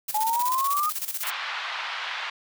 blue noise with tremolo, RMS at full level -29 dBFS, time 0.08-1.31 s, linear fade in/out 10 ms, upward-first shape square, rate 16 Hz, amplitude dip 70%
sine exponential sweep, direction up, 840 to 1244.5 Hz, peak -22 dBFS, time 0.14-0.9 s, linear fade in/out 10 ms
pink band-pass noise, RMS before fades -32 dBFS, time 1.23-2.3 s, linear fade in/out 5 ms, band 940 to 3800 Hz, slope 24 dB/octave
effects none

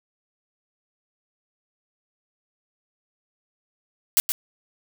blue noise with echo, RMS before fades -17 dBFS, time 4.17-4.2 s, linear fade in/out 0 ms, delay 120 ms, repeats 1, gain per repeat -7 dB, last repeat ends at 4.32 s, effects none

